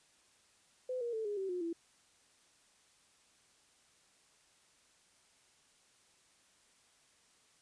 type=tone with pitch steps; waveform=sine; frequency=508 / 474 / 442.2 / 412.6 / 385 / 359.2 / 335.2 Hz; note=B4 / A#4 / A4 / G#4 / G4 / F4 / E4; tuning=+49 / +29 / +9 / -11 / -31 / +49 / +29 cents; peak=-35 dBFS; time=0.89-1.73 s; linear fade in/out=5 ms; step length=120 ms; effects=white hiss -68 dBFS RMS until 7.61 s + resampled to 22050 Hz